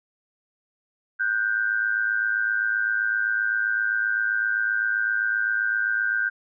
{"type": "tone pair together", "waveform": "sine", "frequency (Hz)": [1460.3, 1568], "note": ["F#6", "G6"], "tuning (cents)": [-23, 0], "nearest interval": "minor second", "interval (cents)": 123, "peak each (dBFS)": [-25, -23], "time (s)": [1.19, 6.3], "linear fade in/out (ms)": 20, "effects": []}